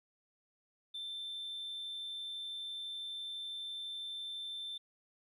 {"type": "tone", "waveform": "sine", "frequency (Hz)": 3554, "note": "A7", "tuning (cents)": 17, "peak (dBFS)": -38, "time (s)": [0.94, 4.78], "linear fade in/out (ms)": 10, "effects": ["tanh soft clip ceiling -38 dBFS", "13-bit"]}